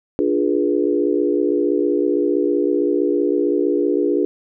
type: chord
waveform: sine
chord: D diminished seventh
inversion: none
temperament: equal with one note detuned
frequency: 293.7 / 349.2 / 415.3 / 484.6 Hz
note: D4 / F4 / Ab4 / Cb5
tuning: 0 / 0 / 0 / -33 cents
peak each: -20 / -20 / -20 / -24 dBFS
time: 0.19-4.25 s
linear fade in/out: 0 ms
effects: none